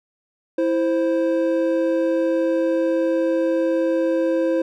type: tone pair together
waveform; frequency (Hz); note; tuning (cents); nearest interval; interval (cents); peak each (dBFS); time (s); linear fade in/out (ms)
triangle; 329.7 / 523.3; E4 / C5; 0 / 0; minor sixth; 800; -18; 0.58-4.62; 5
effects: none